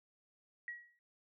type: tone with exponential decay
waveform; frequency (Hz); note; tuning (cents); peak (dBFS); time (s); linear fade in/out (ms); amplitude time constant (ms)
sine; 1913; A#6; +44; -38; 0.68-0.99; 1; 67
effects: none